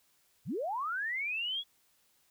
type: linear sweep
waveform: sine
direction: up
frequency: 83.6 to 3400 Hz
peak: -32 dBFS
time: 0.45-1.64 s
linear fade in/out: 50 ms
effects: white hiss -70 dBFS RMS until 2.3 s